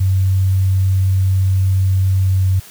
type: tone with pitch glide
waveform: sine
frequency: 95 to 94.18 Hz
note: F#2 to F#2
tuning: +46 to +31 cents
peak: -11 dBFS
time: 0-2.6 s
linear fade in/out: 10 ms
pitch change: -15 cents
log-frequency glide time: 2.19-2.44 s
effects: white hiss -40 dBFS RMS until 2.7 s